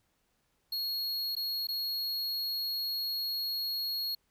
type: tone with dropouts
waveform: square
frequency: 4311 Hz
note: C#8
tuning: 49 cents flat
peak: -32 dBFS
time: 0.72-4.15 s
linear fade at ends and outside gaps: 5 ms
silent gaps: 1.353-1.365 / 1.671-1.686 s
effects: pink hiss -75 dBFS RMS until 4.3 s